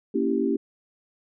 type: chord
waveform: sine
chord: A# diminished seventh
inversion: none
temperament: equal with one note detuned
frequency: 233.1 / 279.3 / 329.6 / 392 Hz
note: A#3 / C#4 / E4 / G4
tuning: 0 / +13 / 0 / 0 cents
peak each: -27 / -26 / -28 / -26 dBFS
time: 0.14-0.57 s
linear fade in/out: 10 ms
effects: none